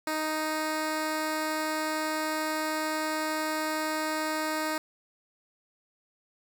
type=tone; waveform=10% pulse; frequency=311.1 Hz; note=D#4; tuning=in tune; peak=-20 dBFS; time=0.07-4.78 s; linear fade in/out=2 ms; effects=none